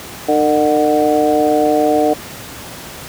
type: harmonic tone with a mistuned harmonic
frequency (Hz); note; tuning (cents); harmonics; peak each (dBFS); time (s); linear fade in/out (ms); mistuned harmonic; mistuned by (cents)
151.5; D#3; -46; 2 / 3 / 4 / 5; -16 / -16 / -16 / -16; 0.28-2.14; 10; 5; -42
effects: pink hiss -31 dBFS RMS until 3.08 s + high-pass 80 Hz 12 dB/octave